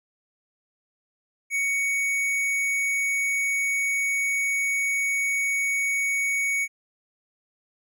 sine tone with tanh clipping, 2233 Hz, C#7, 12 cents sharp, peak -24 dBFS, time 1.5-6.68 s, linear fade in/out 50 ms, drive 14 dB, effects none

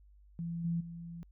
sine tone with level steps, 168.8 Hz, E3, 41 cents sharp, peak -35 / -30 / -42 dBFS, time 0.39-1.23 s, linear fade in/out 0 ms, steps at 0.64 / 0.8 s, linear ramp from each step 10 ms, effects added 50 Hz sine -57 dBFS peak until 1.31 s

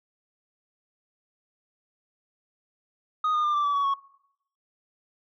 sine tone with pitch steps, 1244.5 / 1220.3 / 1196.6 / 1173.3 / 1150.5 / 1128.1 / 1106.2 Hz, D#6 / D#6 / D6 / D6 / D6 / C#6 / C#6, 0 / -34 / +32 / -2 / -36 / +30 / -4 cents, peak -19 dBFS, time 3.24-3.94 s, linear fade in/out 5 ms, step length 100 ms, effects noise-tail reverb RT60 0.7 s tail -21 dB re dry + tanh soft clip ceiling -21 dBFS

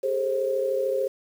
sine tone cluster, 402.2 / 435.7 / 531 Hz, G4 / A4 / C5, +44 / -17 / +25 cents, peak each -28 / -32 / -24 dBFS, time 0.03-1.08 s, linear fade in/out 10 ms, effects 8-bit

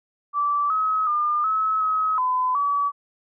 sine tone with pitch steps, 1162 / 1278 / 1205 / 1291 / 1275 / 1012 / 1143 Hz, D6 / D#6 / D6 / E6 / D#6 / B5 / D6, -19 / +46 / +44 / -37 / +42 / +42 / -47 cents, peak -19 dBFS, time 0.33-2.92 s, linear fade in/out 50 ms, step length 370 ms, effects none

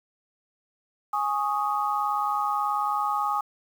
sine chord, Ab suspended fourth, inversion none, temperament just, 830.6 / 1107.5 / 1245.9 Hz, Ab5 / Db6 / Eb6, 0 / -2 / +2 cents, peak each -27 / -30 / -27 dBFS, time 1.13-3.41 s, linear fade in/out 5 ms, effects 8-bit

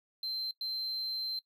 triangle tone bursts at uneven times, 4114 Hz, C8, 30 cents flat, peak -33 dBFS, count 2, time 0.23-0.51 / 0.61-1.39 s, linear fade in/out 2 ms, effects noise-tail reverb RT60 0.1 s tail -20 dB re dry

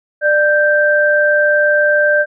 sine tone pair together, 594.3 / 1568 Hz, D5 / G6, +20 / 0 cents, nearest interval octave + perfect fourth, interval 1680 cents, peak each -12 dBFS, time 0.21-2.26 s, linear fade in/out 50 ms, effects none

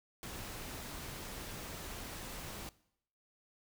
pink noise, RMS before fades -45 dBFS, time 0.23-2.69 s, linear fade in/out 0 ms, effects noise-tail reverb RT60 0.7 s tail -20 dB re dry

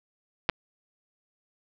clicks, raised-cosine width 0.3 ms, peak -7 dBFS, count 2, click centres 0.491 / 0.497 s, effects low-pass 5000 Hz 12 dB/octave

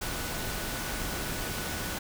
sine tone in noise, 1480 Hz, F#6, in tune, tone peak -44 dBFS, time 0.01-1.99 s, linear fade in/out 10 ms, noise pink, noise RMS -34 dBFS, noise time 0.01-1.99 s, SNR -13 dB, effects none

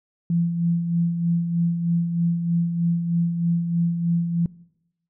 sine tone with tremolo, 170 Hz, F3, 46 cents flat, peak -17 dBFS, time 0.3-4.46 s, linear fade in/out 2 ms, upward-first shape sine, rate 3.2 Hz, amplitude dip 50%, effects noise-tail reverb RT60 0.8 s tail -21 dB re dry

